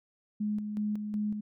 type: tone with tremolo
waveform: sine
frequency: 210.1 Hz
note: G#3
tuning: 20 cents sharp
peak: -28 dBFS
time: 0.4-1.41 s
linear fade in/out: 10 ms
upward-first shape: square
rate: 2.7 Hz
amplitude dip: 45%
effects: none